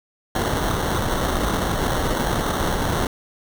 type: noise with sample-and-hold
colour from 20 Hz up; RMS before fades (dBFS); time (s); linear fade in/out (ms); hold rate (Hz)
pink; -22; 0.35-3.07; 2; 2450
effects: none